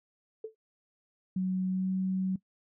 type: tone with exponential decay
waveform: sine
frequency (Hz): 440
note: A4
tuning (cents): 0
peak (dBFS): -31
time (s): 0.44-0.55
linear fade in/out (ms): 5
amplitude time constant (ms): 23
type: tone with pitch glide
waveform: sine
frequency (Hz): 186.2 to 188.15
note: F#3 to F#3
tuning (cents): +11 to +29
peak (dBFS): -27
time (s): 1.36-2.36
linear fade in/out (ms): 5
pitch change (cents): +18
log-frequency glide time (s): 1.68-1.9
effects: noise-tail reverb RT60 0.1 s tail -19 dB re dry